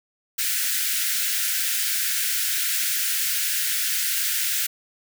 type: high-pass noise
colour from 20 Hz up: white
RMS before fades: -24 dBFS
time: 0.38-4.67 s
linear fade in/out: 10 ms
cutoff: 1400 Hz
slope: 96 dB/octave
effects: none